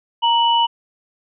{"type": "tone pair together", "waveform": "sine", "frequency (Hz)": [932.3, 2960], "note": ["A#5", "F#7"], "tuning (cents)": [0, 0], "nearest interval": "octave + minor sixth", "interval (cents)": 2000, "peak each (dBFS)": [-14, -18], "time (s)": [0.22, 0.67], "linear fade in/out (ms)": 20, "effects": []}